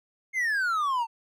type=exponential sweep; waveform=triangle; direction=down; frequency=2154 to 890 Hz; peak=-22 dBFS; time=0.33-1.07 s; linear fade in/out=50 ms; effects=none